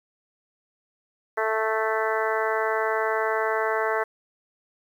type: harmonic tone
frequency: 220 Hz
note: A3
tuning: in tune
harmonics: 2 / 3 / 4 / 5 / 6 / 7 / 8 / 9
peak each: -27 / -29 / -30 / -31 / -32 / -32 / -33 / -34 dBFS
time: 1.37-4.04 s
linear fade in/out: 10 ms
effects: 9-bit